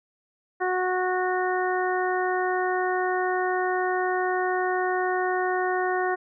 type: harmonic tone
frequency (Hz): 367.2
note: F#4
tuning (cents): -13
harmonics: 1 / 2 / 3 / 4 / 5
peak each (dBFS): -26 / -27 / -32 / -32 / -32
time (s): 0.6-6.16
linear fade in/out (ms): 20
effects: none

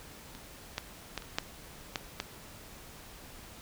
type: clicks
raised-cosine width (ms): 0.2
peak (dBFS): -28 / -15 / -17 / -28 / -11 / -14 / -15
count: 7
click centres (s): 0.35 / 0.781 / 1.177 / 1.222 / 1.385 / 1.958 / 2.201
effects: pink hiss -50 dBFS RMS until 3.61 s

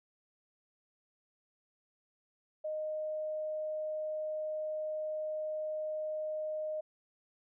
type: tone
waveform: sine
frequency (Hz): 618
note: D#5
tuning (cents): -12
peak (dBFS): -34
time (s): 2.64-6.81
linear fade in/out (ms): 10
effects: none

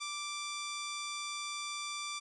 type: tone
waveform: 10% pulse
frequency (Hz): 1174.7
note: D6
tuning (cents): 0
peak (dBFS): -29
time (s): 0-2.2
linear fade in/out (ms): 20
effects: resampled to 24000 Hz

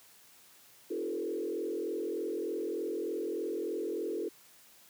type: tone with frequency modulation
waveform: sine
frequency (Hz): 392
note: G4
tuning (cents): 0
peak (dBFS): -32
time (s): 0.9-4.29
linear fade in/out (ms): 10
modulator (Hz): 43.3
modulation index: 1.8
effects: white hiss -59 dBFS RMS until 4.89 s + high-pass 100 Hz 12 dB/octave

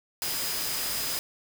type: tone in noise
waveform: sine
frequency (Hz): 4978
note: D#8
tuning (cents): 0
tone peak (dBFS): -36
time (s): 0.22-1.19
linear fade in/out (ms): 0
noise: white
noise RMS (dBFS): -31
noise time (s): 0.22-1.19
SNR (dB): -8
effects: none

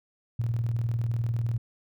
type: tone with tremolo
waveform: sine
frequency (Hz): 115.7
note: A#2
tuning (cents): -13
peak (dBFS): -23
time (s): 0.39-1.58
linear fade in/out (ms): 5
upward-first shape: square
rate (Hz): 20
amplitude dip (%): 45
effects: none

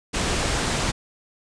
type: low-pass noise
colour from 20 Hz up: pink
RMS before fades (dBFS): -24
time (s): 0.13-0.92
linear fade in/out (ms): 20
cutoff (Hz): 9100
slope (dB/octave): 48
effects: none

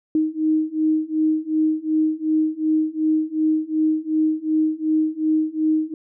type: beating tone pair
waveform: sine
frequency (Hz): 311.1 / 313.8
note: D#4 / D#4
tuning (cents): 0 / +15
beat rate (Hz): 2.7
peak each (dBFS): -21 / -20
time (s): 0.15-5.94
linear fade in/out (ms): 2
effects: none

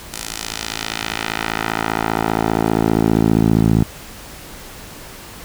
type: tone with band-pass filter sweep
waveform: 10% pulse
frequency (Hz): 55.1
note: A1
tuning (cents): +3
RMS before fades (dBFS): -18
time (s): 0.12-3.84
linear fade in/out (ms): 10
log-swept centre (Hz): 8700 to 150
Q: 0.81
effects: pink hiss -36 dBFS RMS until 5.44 s

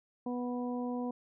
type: harmonic tone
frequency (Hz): 245.9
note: B3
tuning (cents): -7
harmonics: 1 / 2 / 3 / 4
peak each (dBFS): -34 / -40 / -44 / -46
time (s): 0.26-1.11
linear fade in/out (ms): 5
effects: none

